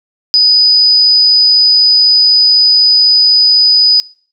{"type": "tone", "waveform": "sine", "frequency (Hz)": 4978, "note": "D#8", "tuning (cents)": 0, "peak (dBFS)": -4, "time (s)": [0.34, 4], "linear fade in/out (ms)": 0, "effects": ["noise-tail reverb RT60 0.5 s tail -24 dB re dry"]}